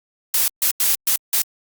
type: noise bursts at uneven times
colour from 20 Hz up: blue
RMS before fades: -17 dBFS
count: 5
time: 0.34-0.48 / 0.62-0.71 / 0.8-0.95 / 1.07-1.16 / 1.33-1.42 s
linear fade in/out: 2 ms
effects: Opus 48 kbps